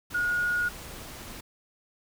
sine tone in noise, 1442 Hz, F#6, 45 cents flat, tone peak -24 dBFS, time 0.14-0.69 s, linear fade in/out 10 ms, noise pink, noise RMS -42 dBFS, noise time 0.1-1.41 s, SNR +15 dB, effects none

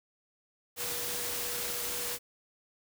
sine tone in noise, 483 Hz, B4, 39 cents flat, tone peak -44 dBFS, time 0.76-2.19 s, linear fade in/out 50 ms, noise white, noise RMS -35 dBFS, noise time 0.76-2.19 s, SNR -12 dB, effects none

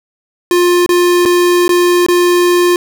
square tone with dropouts, 352.9 Hz, F4, 18 cents sharp, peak -8 dBFS, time 0.51-2.76 s, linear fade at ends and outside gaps 1 ms, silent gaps 0.862-0.891 / 1.253-1.258 / 1.68-1.692 / 2.064-2.085 s, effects none

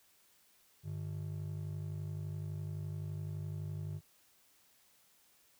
triangle ring-modulated tone, 124.1 Hz, B2, 9 cents sharp, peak -33 dBFS, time 0.83-4.01 s, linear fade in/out 50 ms, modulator 25.9 Hz, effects white hiss -68 dBFS RMS until 5.59 s

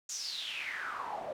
pink noise with band-pass filter sweep, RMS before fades -39 dBFS, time 0.09-1.33 s, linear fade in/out 5 ms, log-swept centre 6700 to 580 Hz, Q 7.4, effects none

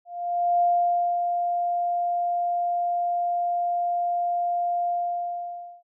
sine tone with ADSR envelope, 700 Hz, F5, 4 cents sharp, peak -17 dBFS, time 0.05-5.83 s, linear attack 560 ms, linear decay 570 ms, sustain -5 dB, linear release 940 ms, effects none

